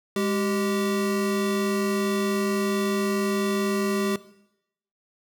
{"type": "tone pair together", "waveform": "square", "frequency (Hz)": [205.5, 388], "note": ["G#3", "G4"], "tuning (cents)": [-18, -18], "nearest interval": "major seventh", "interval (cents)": 1100, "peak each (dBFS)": -26, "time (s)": [0.16, 4.16], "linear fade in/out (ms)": 2, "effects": ["noise-tail reverb RT60 0.8 s tail -17 dB re dry"]}